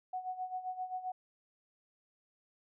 sine tone with tremolo, 740 Hz, F#5, in tune, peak -34 dBFS, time 0.13-1.12 s, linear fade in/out 5 ms, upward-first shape sine, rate 7.6 Hz, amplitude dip 75%, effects none

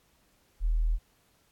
sine tone, 40.1 Hz, E1, 47 cents flat, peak -23 dBFS, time 0.6-0.99 s, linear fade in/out 50 ms, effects pink hiss -67 dBFS RMS until 1.51 s + AAC 64 kbps

